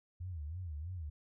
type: tone with vibrato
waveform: sine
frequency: 82.41 Hz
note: E2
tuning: in tune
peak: -39 dBFS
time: 0.2-1.1 s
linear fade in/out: 10 ms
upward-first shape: sine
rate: 3.1 Hz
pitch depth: 210 cents each way
effects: none